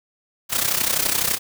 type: noise with amplitude modulation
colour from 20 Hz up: white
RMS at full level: -18 dBFS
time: 0.49-1.39 s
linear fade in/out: 50 ms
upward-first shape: sine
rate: 31.9 Hz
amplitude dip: 75%
effects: none